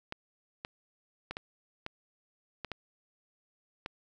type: clicks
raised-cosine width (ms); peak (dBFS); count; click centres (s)
0.3; -21; 8; 0.124 / 0.649 / 1.31 / 1.369 / 1.864 / 2.647 / 2.717 / 3.861
effects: none